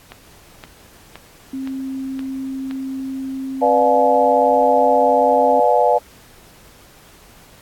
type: click train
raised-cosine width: 0.3 ms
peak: -19 dBFS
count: 6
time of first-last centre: 0.12-2.711 s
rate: 1.93 Hz
type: tone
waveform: sine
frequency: 266.2 Hz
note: C4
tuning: 30 cents sharp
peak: -23 dBFS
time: 1.53-5.6 s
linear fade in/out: 5 ms
type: chord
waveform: sine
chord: B diminished seventh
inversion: none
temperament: just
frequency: 493.9 / 592.7 / 711.2 / 853.4 Hz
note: B4 / D5 / F5 / Ab5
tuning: 0 / +16 / +31 / +47 cents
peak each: -17 dBFS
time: 3.61-5.99 s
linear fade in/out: 20 ms
effects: pink hiss -47 dBFS RMS until 7.61 s + AAC 64 kbps